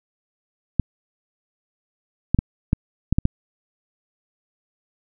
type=clicks; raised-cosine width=5 ms; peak=-4 dBFS; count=7; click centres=0.797 / 2.346 / 2.389 / 2.731 / 3.126 / 3.185 / 3.254 s; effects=none